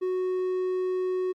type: tone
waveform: triangle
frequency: 369 Hz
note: F#4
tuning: 5 cents flat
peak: -23 dBFS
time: 0.01-1.33 s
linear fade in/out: 20 ms
effects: Opus 32 kbps